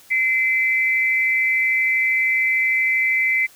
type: tone pair together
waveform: sine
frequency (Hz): 2055 / 2322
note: C7 / D7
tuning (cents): -32 / -20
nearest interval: major second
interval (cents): 212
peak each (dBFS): -17 / -22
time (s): 0.1-3.47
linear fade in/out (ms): 20
effects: white hiss -49 dBFS RMS until 3.55 s

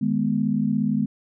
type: chord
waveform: sine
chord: G# minor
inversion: second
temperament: equal with one note detuned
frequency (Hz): 155.56 / 209.7 / 246.9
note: D#3 / G#3 / B3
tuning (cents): 0 / +17 / 0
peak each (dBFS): -27 / -22 / -24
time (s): 0.01-1.06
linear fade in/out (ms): 10
effects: none

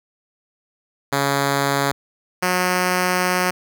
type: tone pair in turn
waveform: 5% pulse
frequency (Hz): 140 / 181.63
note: C#3 / F#3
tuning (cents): +18 / -32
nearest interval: perfect fourth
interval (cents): 450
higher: second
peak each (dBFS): -6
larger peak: neither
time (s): 1.12-1.92 / 2.42-3.51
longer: second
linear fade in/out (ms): 10
effects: none

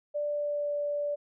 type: tone with pitch glide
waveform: sine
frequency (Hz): 588 to 582.6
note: D5 to D5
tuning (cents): +2 to -14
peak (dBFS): -28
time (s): 0.14-1.16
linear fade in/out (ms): 20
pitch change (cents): -16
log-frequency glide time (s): 0.25-0.73
effects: none

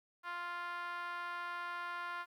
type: tone with band-pass filter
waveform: 5% pulse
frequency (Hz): 349.2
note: F4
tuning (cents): 0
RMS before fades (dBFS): -42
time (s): 0.23-2.26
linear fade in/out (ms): 50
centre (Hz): 1200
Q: 3.8
effects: 12-bit

